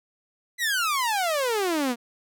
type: exponential sweep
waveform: sawtooth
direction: down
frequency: 2021 to 229.4 Hz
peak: -19 dBFS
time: 0.58-1.96 s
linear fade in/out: 50 ms
effects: none